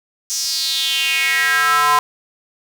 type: tone with high-pass filter sweep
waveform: square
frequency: 146.7 Hz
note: D3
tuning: 2 cents flat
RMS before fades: -17 dBFS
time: 0.3-1.99 s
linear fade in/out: 0 ms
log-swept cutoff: 6100 to 1000 Hz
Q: 4.6
effects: none